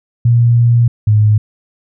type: tone pair in turn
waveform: sine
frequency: 118.6 / 106.44 Hz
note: A#2 / G#2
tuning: +30 / +43 cents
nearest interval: major second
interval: 187 cents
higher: first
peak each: -6 dBFS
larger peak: neither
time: 0.25-0.88 / 1.07-1.38 s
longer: first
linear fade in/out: 5 ms
effects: none